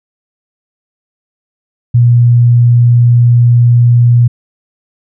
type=tone; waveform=sine; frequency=120.1 Hz; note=B2; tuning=48 cents flat; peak=-3 dBFS; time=1.94-4.28 s; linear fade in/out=10 ms; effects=none